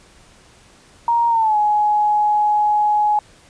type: tone with pitch glide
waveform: sine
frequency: 937 to 839.6 Hz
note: A#5 to G#5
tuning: +9 to +19 cents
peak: -13 dBFS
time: 1.08-3.19 s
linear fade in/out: 2 ms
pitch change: -190 cents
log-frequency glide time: 1.29-1.57 s
effects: pink hiss -49 dBFS RMS until 3.49 s + resampled to 22050 Hz